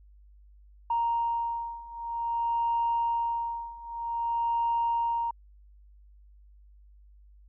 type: beating tone pair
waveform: sine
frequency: 932.3 / 932.82 Hz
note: A#5 / A#5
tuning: 0 / +1 cents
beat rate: 0.52 Hz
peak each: -30 / -28 dBFS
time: 0.9-5.31 s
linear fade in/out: 5 ms
effects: tanh soft clip ceiling -19 dBFS + added 50 Hz sine -52 dBFS peak until 7.48 s